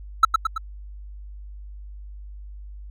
triangle tone with echo, 1316 Hz, E6, 3 cents flat, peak -6 dBFS, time 0.23-0.25 s, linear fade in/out 5 ms, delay 110 ms, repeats 3, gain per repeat -5 dB, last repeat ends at 0.58 s, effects added 50 Hz sine -36 dBFS peak until 2.9 s

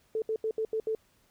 sine tone bursts at uneven times, 440.5 Hz, A4, 2 cents sharp, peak -27 dBFS, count 6, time 0.15-0.22 / 0.29-0.36 / 0.44-0.51 / 0.58-0.65 / 0.73-0.8 / 0.87-0.95 s, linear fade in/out 2 ms, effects pink hiss -67 dBFS RMS until 1.3 s

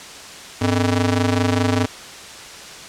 sawtooth ring-modulated tone, 177.7 Hz, F3, 30 cents sharp, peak -9 dBFS, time 0.61-1.86 s, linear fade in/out 10 ms, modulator 76.4 Hz, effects white hiss -36 dBFS RMS until 2.88 s + low-pass 7000 Hz 12 dB/octave

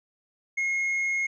triangle tone with hard clipping, 2156 Hz, C#7, 49 cents flat, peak -25 dBFS, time 0.57-1.27 s, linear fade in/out 10 ms, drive 6 dB, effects resampled to 16000 Hz

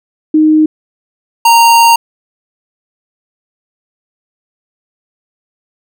sine / square tone pair in turn, 310 / 927.1 Hz, D#4 / A#5, -6 / -10 cents, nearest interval octave + perfect fifth, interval 1896 cents, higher second, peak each -4 dBFS, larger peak neither, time 0.34-0.66 / 1.45-1.96 s, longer second, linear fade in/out 5 ms, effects none

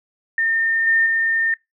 sine tone with level steps, 1815 Hz, A#6, 47 cents flat, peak -16 / -13 / -16 dBFS, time 0.38-1.54 s, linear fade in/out 2 ms, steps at 0.87 / 1.06 s, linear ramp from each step 2 ms, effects noise-tail reverb RT60 0.2 s tail -25 dB re dry

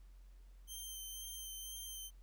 10% pulse tone with vibrato, 3125 Hz, G7, 6 cents flat, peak -38 dBFS, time 0.67-2.11 s, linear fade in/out 50 ms, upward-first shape sine, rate 2 Hz, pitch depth 17 cents each way, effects added 45 Hz sine -55 dBFS peak until 2.22 s + pink hiss -75 dBFS RMS until 2.22 s

